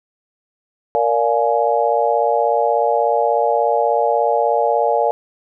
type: chord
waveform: sine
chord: Bb dominant seventh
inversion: none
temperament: just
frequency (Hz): 466.2 / 582.7 / 699.2 / 839.1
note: Bb4 / D5 / F5 / Ab5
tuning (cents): 0 / -14 / +2 / +18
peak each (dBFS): -19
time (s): 0.95-5.11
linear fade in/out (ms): 0
effects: none